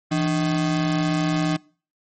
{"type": "ring-modulated tone", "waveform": "square", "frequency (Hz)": 233.1, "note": "A#3", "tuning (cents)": 0, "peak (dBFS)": -17, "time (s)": [0.11, 1.57], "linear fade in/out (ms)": 10, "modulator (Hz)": 67.1, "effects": ["noise-tail reverb RT60 0.4 s tail -24 dB re dry", "MP3 32 kbps"]}